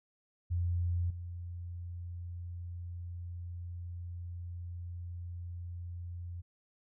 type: tone with level steps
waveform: sine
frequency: 87.2 Hz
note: F2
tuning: 2 cents flat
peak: -29 / -39 dBFS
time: 0.5-6.42 s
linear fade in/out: 20 ms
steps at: 1.1 s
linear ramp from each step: 5 ms
effects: none